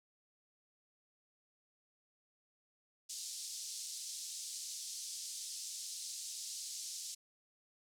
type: band-pass noise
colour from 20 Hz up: pink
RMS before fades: -45 dBFS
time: 3.09-7.15 s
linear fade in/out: 10 ms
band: 4600 to 9200 Hz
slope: 24 dB/octave
effects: none